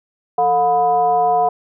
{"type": "tone with frequency modulation", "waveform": "sine", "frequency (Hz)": 720, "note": "F#5", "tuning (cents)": -47, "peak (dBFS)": -12, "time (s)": [0.38, 1.49], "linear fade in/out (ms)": 5, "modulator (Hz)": 273, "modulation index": 0.71, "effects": []}